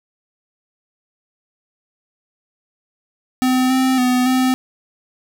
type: tone with pitch steps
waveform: square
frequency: 255.9 / 260.4 / 250.8 / 257.4 Hz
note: C4 / C4 / B3 / C4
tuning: -38 / -8 / +27 / -28 cents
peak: -14 dBFS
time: 3.42-4.54 s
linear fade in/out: 0 ms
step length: 280 ms
effects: none